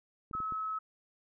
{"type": "clicks", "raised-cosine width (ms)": 3, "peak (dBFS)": -34, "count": 4, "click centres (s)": [0.312, 0.351, 0.403, 0.523]}
{"type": "tone", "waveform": "sine", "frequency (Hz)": 1290, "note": "E6", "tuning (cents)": -38, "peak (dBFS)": -33, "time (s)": [0.33, 0.79], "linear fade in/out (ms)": 10}
{"effects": []}